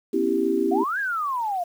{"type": "chord", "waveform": "sine", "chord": "C# half-diminished seventh", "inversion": "third", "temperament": "equal with one note detuned", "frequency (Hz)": [246.9, 273.5, 329.6, 392], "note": ["B3", "C#4", "E4", "G4"], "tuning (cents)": [0, -23, 0, 0], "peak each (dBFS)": [-28, -27, -24, -23], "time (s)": [0.13, 0.84], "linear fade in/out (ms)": 10}
{"type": "exponential two-way sweep", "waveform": "sine", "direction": "up then down", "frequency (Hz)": [678, 1686, 678], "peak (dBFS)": -23, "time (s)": [0.71, 1.64], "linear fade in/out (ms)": 10, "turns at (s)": 0.99}
{"effects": ["8-bit"]}